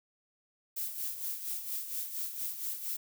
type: noise with tremolo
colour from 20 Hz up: violet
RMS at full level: -35 dBFS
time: 0.76-2.97 s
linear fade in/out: 10 ms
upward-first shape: sine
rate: 4.3 Hz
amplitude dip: 60%
effects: none